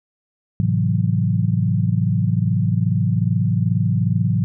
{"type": "chord", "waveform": "sine", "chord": "F# half-diminished seventh", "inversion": "first", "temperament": "equal with one note detuned", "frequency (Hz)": [108.36, 130.81, 164.81, 185], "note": ["A2", "C3", "E3", "F#3"], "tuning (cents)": [-26, 0, 0, 0], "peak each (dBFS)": [-19, -22, -21, -23], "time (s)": [0.6, 4.44], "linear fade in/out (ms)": 0, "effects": []}